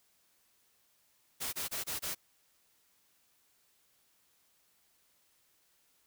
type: noise bursts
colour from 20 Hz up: white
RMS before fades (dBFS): -37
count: 5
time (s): 1.4-2.15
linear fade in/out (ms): 20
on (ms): 130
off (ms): 25
effects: white hiss -71 dBFS RMS until 6.06 s